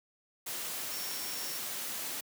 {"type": "tone in noise", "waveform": "sine", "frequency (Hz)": 5500, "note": "F8", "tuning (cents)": -27, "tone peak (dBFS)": -43, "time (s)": [0.91, 1.58], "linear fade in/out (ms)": 10, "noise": "white", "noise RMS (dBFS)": -38, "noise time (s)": [0.46, 2.21], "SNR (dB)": -8, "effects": ["high-pass 150 Hz 12 dB/octave"]}